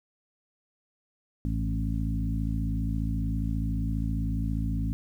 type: harmonic tone with a mistuned harmonic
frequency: 54.8 Hz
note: A1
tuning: 6 cents flat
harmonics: 1 / 2 / 3 / 4 / 5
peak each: -29 / -32 / -34 / -35 / -36 dBFS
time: 1.45-4.93 s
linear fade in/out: 0 ms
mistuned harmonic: 2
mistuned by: -31 cents
effects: 10-bit